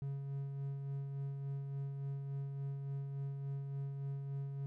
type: tone with tremolo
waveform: triangle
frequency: 138.59 Hz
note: C#3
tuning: in tune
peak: -35 dBFS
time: 0.02-4.66 s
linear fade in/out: 0 ms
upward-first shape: sine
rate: 3.5 Hz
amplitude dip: 35%
effects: none